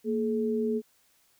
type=tone pair together; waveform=sine; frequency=230.7 / 426.6 Hz; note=A#3 / G#4; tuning=-18 / +46 cents; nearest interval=major seventh; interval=1064 cents; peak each=-28 dBFS; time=0.04-0.82 s; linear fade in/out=50 ms; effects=white hiss -66 dBFS RMS until 1.39 s